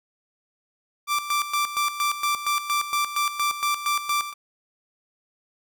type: tone with tremolo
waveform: sawtooth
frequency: 1174.7 Hz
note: D6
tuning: in tune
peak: -17 dBFS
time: 1.07-4.34 s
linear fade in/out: 50 ms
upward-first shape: square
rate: 4.3 Hz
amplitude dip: 70%
effects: none

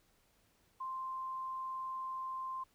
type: tone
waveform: sine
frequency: 1046.5 Hz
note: C6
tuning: in tune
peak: -38 dBFS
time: 0.8-2.64 s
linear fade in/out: 10 ms
effects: pink hiss -72 dBFS RMS until 2.74 s

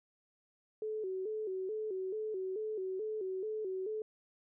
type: tone with vibrato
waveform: sine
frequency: 403.4 Hz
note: G4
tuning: 50 cents sharp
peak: -35 dBFS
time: 0.82-4.02 s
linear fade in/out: 2 ms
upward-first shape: square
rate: 2.3 Hz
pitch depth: 120 cents each way
effects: none

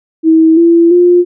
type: tone with pitch steps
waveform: sine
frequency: 321.9 / 337.1 / 353.1 Hz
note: E4 / E4 / F4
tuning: -41 / +39 / +19 cents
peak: -3 dBFS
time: 0.23-1.25 s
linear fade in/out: 50 ms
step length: 340 ms
effects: none

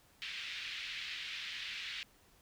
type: band-pass noise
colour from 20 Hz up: white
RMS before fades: -43 dBFS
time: 0.22-2.03 s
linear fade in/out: 0 ms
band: 1900 to 3600 Hz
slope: 24 dB/octave
effects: pink hiss -66 dBFS RMS until 2.41 s

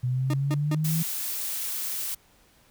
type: exponential sweep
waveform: sine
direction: up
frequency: 123.47 to 165.6 Hz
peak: -23 dBFS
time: 0.03-1.03 s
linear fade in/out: 10 ms
type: tone bursts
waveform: 40% pulse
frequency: 305.4 Hz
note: D#4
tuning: 32 cents flat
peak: -26 dBFS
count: 3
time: 0.3-0.748 s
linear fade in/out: 2 ms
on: 36 ms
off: 170 ms
type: noise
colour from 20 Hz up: blue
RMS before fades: -31 dBFS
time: 0.84-2.15 s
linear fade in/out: 10 ms
effects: pink hiss -60 dBFS RMS until 2.7 s

